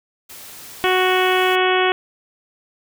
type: noise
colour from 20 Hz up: white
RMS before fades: -38 dBFS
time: 0.29-1.56 s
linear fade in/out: 10 ms
type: harmonic tone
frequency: 370 Hz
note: F#4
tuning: in tune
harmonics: 1 / 2 / 3 / 4 / 5 / 6 / 7 / 8 / 9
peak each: -18 / -21 / -23 / -24 / -25 / -26 / -26 / -27 / -28 dBFS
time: 0.84-1.92 s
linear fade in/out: 0 ms
effects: none